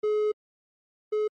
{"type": "tone pair in turn", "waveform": "triangle", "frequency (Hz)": [424.1, 425.9], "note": ["G#4", "G#4"], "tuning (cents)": [36, 44], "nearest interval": "unison", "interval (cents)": 8, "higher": "second", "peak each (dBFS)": [-20, -21], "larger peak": "first", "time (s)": [[0.03, 0.32], [1.12, 1.28]], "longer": "first", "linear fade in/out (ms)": 10, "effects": ["MP3 32 kbps"]}